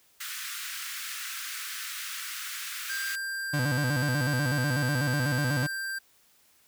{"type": "high-pass noise", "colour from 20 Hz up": "pink", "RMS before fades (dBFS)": -37, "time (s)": [0.2, 3.16], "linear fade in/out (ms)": 10, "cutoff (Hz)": 1300, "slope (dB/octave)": 48}
{"type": "tone with pitch glide", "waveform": "square", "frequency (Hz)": [1586, 1576.9], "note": ["G6", "G6"], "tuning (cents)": [20, 10], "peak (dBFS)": -32, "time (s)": [2.89, 5.99], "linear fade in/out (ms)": 10, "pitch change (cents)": -10, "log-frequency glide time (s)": [3.12, 4.24]}
{"type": "tone with vibrato", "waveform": "35% pulse", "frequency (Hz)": 135.6, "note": "C#3", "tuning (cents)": -38, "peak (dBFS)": -24, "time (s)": [3.53, 5.67], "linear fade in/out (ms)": 10, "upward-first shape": "square", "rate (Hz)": 8.1, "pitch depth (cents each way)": 140}
{"effects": ["white hiss -63 dBFS RMS until 6.67 s"]}